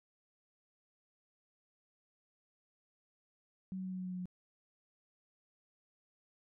sine tone with pitch steps, 188.4 / 187.31 / 186.24 / 185.16 / 184.1 / 183.04 / 181.98 / 180.93 Hz, F#3 / F#3 / F#3 / F#3 / F#3 / F#3 / F#3 / F#3, +32 / +22 / +12 / +2 / -8 / -18 / -28 / -38 cents, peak -38 dBFS, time 3.72-4.256 s, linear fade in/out 0 ms, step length 67 ms, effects none

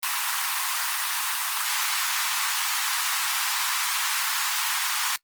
pink high-pass noise, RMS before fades -26 dBFS, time 0.03-5.16 s, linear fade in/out 0 ms, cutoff 900 Hz, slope 48 dB/octave, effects noise-tail reverb RT60 0.1 s tail -22 dB re dry + Opus 24 kbps

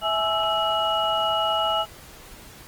sine tone cluster, 654 / 843 / 1322 / 2908 Hz, E5 / G#5 / E6 / F#7, -14 / +26 / +5 / -31 cents, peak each -26 dBFS, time 0.01-1.86 s, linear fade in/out 50 ms, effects pink hiss -45 dBFS RMS until 2.67 s + Opus 24 kbps

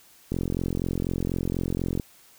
click train, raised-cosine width 3 ms, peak -14 dBFS, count 75, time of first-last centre 0.32-1.998 s, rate 44.1 Hz, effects white hiss -55 dBFS RMS until 2.38 s

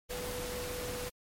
sine tone in noise, 494.1 Hz, B4, 1 cent sharp, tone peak -39 dBFS, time 0.09-1.1 s, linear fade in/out 20 ms, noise pink, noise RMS -40 dBFS, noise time 0.09-1.1 s, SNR -2 dB, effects MP3 64 kbps

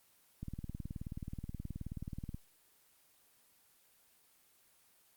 click train, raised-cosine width 5 ms, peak -29 dBFS, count 37, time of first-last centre 0.43-2.345 s, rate 18.8 Hz, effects white hiss -68 dBFS RMS until 5.16 s + Opus 24 kbps

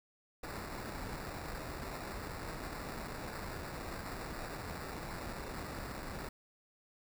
pink noise with sample-and-hold, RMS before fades -43 dBFS, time 0.43-6.29 s, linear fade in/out 5 ms, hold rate 3150 Hz, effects none

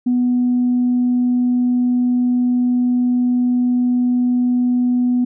sine tone, 246.9 Hz, B3, in tune, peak -12 dBFS, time 0.06-5.25 s, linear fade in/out 10 ms, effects tanh soft clip ceiling -9 dBFS

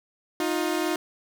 sawtooth tone pair together, 311.7 / 354.4 Hz, D#4 / F4, +3 / +25 cents, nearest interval major second, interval 222 cents, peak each -23 dBFS, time 0.4-0.96 s, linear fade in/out 2 ms, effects none

